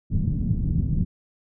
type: low-pass noise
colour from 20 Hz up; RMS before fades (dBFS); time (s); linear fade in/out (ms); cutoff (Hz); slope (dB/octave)
white; -23; 0.1-1.05; 20; 180; 24
effects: none